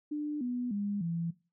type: tone with pitch steps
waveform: sine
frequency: 297.7 / 246 / 203.3 / 168.05 Hz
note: D4 / B3 / G#3 / E3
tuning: +24 / -7 / -37 / +34 cents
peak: -31 dBFS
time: 0.11-1.31 s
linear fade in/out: 10 ms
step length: 300 ms
effects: noise-tail reverb RT60 0.3 s tail -18 dB re dry